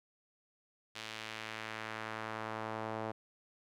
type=tone with band-pass filter sweep; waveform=sawtooth; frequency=110.2 Hz; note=A2; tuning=3 cents sharp; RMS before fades=-42 dBFS; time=0.95-3.12 s; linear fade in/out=10 ms; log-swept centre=3400 to 720 Hz; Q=1.1; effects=none